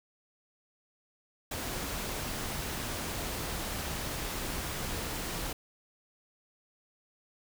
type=noise; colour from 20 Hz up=pink; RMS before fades=-36 dBFS; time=1.51-5.53 s; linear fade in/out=5 ms; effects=none